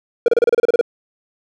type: tone bursts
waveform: triangle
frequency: 473.8 Hz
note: A#4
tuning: 28 cents sharp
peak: -7 dBFS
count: 11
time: 0.26-0.812 s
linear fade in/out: 2 ms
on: 22 ms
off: 31 ms
effects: none